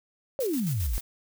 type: exponential sweep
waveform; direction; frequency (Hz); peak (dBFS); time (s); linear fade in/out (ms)
sine; down; 573 to 43.65; -25; 0.39-0.98; 0
type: noise with tremolo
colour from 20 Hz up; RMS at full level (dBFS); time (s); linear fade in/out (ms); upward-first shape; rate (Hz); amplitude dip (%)
blue; -37; 0.4-1.01; 5; square; 7.5; 55
effects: none